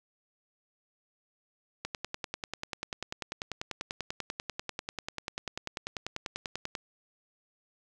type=click train; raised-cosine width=0.2 ms; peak=-17 dBFS; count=51; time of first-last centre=1.85-6.752 s; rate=10.2 Hz; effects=none